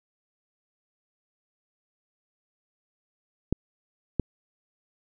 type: clicks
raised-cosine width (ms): 3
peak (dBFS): -10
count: 2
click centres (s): 3.526 / 4.197
effects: none